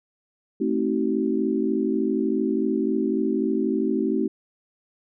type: chord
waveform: sine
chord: A diminished seventh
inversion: none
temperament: just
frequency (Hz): 220 / 264 / 316.8 / 380.2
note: A3 / C4 / Eb4 / Gb4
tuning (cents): 0 / +16 / +31 / +47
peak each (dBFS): -26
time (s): 0.6-4.28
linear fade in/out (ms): 10
effects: none